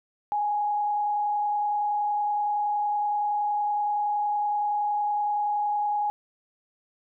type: tone with frequency modulation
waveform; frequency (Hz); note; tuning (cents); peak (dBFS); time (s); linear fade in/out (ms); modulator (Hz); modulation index
sine; 830.6; G#5; 0; -23; 0.32-6.1; 0; 30.7; 0.44
effects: none